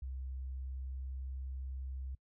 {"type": "tone with pitch glide", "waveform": "sine", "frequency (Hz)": [65.41, 65.86], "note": ["C2", "C2"], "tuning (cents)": [0, 12], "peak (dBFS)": -38, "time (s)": [0.02, 2.15], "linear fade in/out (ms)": 5, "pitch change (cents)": 12, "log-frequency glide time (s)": [0.3, 1.33], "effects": ["noise-tail reverb RT60 0.1 s tail -24 dB re dry", "tanh soft clip ceiling -34 dBFS"]}